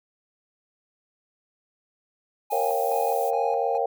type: tone with tremolo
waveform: triangle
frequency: 828 Hz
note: G#5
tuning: 5 cents flat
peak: -27 dBFS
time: 2.5-3.78 s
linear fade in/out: 10 ms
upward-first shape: square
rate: 2.4 Hz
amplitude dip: 65%
type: noise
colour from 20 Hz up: violet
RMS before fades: -38 dBFS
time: 2.5-3.31 s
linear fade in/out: 20 ms
type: chord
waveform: sine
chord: G half-diminished seventh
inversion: first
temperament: equal with one note detuned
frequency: 466.2 / 545.5 / 698.5 / 784 Hz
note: Bb4 / Db5 / F5 / G5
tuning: 0 / -28 / 0 / 0 cents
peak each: -27 / -28 / -28 / -27 dBFS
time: 2.52-3.86 s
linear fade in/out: 5 ms
effects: none